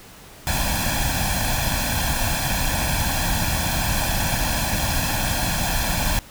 pink noise with comb filter, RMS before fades -22 dBFS, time 0.47-6.19 s, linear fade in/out 0 ms, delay 1.2 ms, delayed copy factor +0.85, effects pink hiss -44 dBFS RMS until 6.3 s

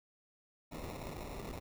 pink noise with sample-and-hold, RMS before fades -44 dBFS, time 0.71-1.6 s, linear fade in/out 20 ms, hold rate 1575 Hz, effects none

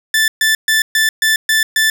sawtooth tone bursts, 1760 Hz, A6, in tune, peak -7 dBFS, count 7, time 0.14-1.9 s, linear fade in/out 2 ms, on 140 ms, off 130 ms, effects none

